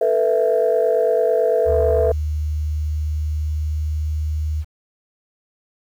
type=chord; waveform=sine; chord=A suspended second; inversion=none; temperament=equal with one note detuned; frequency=444.9 / 493.9 / 659.3 Hz; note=A4 / B4 / E5; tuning=+19 / 0 / 0 cents; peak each=-18 dBFS; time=0.01-2.12 s; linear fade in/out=5 ms
type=tone with pitch glide; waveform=sine; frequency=76.1 to 76.85 Hz; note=D#2 to D#2; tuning=-38 to -21 cents; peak=-19 dBFS; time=1.65-4.65 s; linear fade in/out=50 ms; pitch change=+17 cents; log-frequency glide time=2.49-4.15 s
effects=tanh soft clip ceiling -7 dBFS + 8-bit